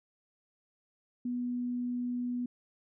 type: tone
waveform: sine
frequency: 245.2 Hz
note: B3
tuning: 12 cents flat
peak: -31 dBFS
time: 1.25-2.46 s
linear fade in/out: 5 ms
effects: none